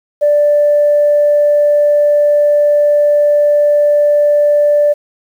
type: tone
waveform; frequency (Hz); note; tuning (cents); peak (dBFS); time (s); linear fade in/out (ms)
sine; 587.3; D5; 0; -6; 0.21-4.94; 20
effects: tanh soft clip ceiling -2 dBFS + 7-bit